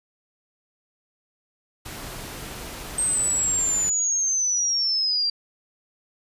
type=noise; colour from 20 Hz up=pink; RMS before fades=-36 dBFS; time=1.85-3.9 s; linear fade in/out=10 ms
type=linear sweep; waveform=sine; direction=down; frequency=8372 to 4699 Hz; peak=-20 dBFS; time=2.98-5.3 s; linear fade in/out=5 ms
effects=resampled to 32000 Hz